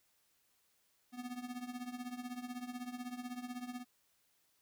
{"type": "tone with tremolo", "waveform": "square", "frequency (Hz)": 246.9, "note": "B3", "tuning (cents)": 0, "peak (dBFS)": -39, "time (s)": [1.12, 3.85], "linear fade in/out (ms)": 50, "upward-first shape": "triangle", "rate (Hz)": 16, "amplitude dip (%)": 85, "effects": ["white hiss -75 dBFS RMS until 4.61 s"]}